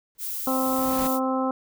pink noise with exponential growth, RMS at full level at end -32 dBFS, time 0.15-1.07 s, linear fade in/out 0 ms, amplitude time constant 200 ms
violet noise, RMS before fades -31 dBFS, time 0.18-1.2 s, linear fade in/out 50 ms
harmonic tone, 261.6 Hz, C4, in tune, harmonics 1 / 2 / 3 / 4 / 5, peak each -25 / -28 / -30 / -31 / -32 dBFS, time 0.47-1.51 s, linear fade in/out 2 ms
effects none

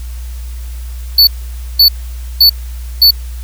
square tone bursts, 4470 Hz, C#8, 14 cents sharp, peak -3 dBFS, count 4, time 1.18-3.108 s, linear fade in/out 5 ms, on 92 ms, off 520 ms, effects added 60 Hz sine -21 dBFS peak until 3.43 s + white hiss -39 dBFS RMS until 3.43 s

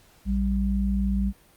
sine tone pair together, 58.36 / 196.3 Hz, A#1 / G3, +3 / +3 cents, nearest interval octave + major sixth, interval 2100 cents, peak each -24 dBFS, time 0.25-1.33 s, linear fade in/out 50 ms, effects pink hiss -57 dBFS RMS until 1.56 s + Opus 48 kbps

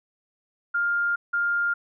sine tone bursts at uneven times, 1404 Hz, F6, 9 cents sharp, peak -21 dBFS, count 2, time 0.74-1.16 / 1.33-1.74 s, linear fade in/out 10 ms, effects none

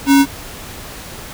sine tone with sample-and-hold, 277.2 Hz, C#4, in tune, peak -6 dBFS, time 0.06-0.26 s, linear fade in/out 50 ms, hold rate 1225 Hz, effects pink hiss -32 dBFS RMS until 1.33 s

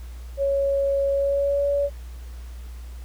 sine tone with pitch glide, 554.4 to 567.7 Hz, C#5 to C#5, 0 to +41 cents, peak -19 dBFS, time 0.37-1.9 s, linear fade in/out 50 ms, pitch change +41 cents, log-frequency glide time 1.11-1.68 s, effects added 60 Hz sine -34 dBFS peak until 3.04 s + pink hiss -52 dBFS RMS until 3.04 s

